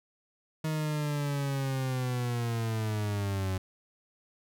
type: linear sweep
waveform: 40% pulse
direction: down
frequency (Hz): 157.5 to 93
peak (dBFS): -28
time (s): 0.64-3.58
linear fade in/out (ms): 5
effects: none